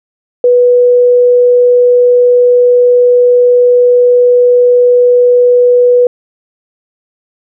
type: tone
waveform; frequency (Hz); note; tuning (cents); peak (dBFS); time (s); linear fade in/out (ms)
sine; 490.8; B4; -11; -3; 0.44-6.07; 2
effects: none